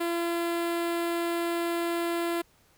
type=tone with notch filter; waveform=sawtooth; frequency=340.5 Hz; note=F4; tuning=44 cents flat; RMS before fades=-29 dBFS; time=0-2.42 s; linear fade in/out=10 ms; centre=5900 Hz; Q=1.6; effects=pink hiss -63 dBFS RMS until 2.77 s